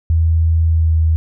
sine tone with pitch glide, 81.5 to 80.15 Hz, E2 to E2, -19 to -48 cents, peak -10 dBFS, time 0.1-1.16 s, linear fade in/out 0 ms, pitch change -29 cents, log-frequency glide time 0.68-0.96 s, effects none

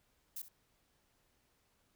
violet noise with echo, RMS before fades -43 dBFS, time 0.36-0.42 s, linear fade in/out 5 ms, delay 65 ms, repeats 1, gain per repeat -13 dB, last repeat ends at 0.485 s, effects pink hiss -75 dBFS RMS until 1.95 s

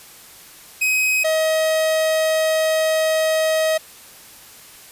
45% pulse tone pair in turn, 2527 / 633.9 Hz, D#7 / D#5, +26 / +32 cents, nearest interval 2 octaves, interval 2394 cents, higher first, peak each -16 dBFS, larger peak neither, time 0.81-1.24 / 1.24-3.78 s, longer second, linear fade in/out 10 ms, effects white hiss -43 dBFS RMS until 4.91 s + resampled to 32000 Hz

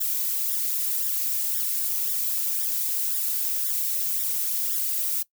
violet noise with flanger, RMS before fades -26 dBFS, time 0-5.23 s, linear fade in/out 10 ms, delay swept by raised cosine 0.56 to 3.16 ms, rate 1.9 Hz, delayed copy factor +0.95, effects noise-tail reverb RT60 0.1 s tail -20 dB re dry

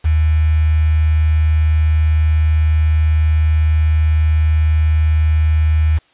sine tone with quantisation, 78 Hz, D#2, 5 cents sharp, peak -10 dBFS, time 0.04-5.99 s, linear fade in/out 20 ms, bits 5, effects white hiss -54 dBFS RMS until 6.13 s + resampled to 8000 Hz

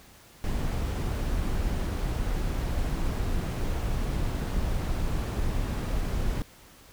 brown noise, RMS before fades -28 dBFS, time 0.44-6.42 s, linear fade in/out 0 ms, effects pink hiss -53 dBFS RMS until 6.92 s

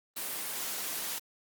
white high-pass noise, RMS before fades -36 dBFS, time 0.16-1.19 s, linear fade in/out 10 ms, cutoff 190 Hz, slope 12 dB/octave, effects Opus 24 kbps

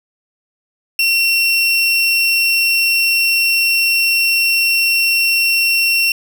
30% pulse tone, 2724 Hz, F7, 44 cents flat, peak -9 dBFS, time 0.99-6.12 s, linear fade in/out 2 ms, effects none

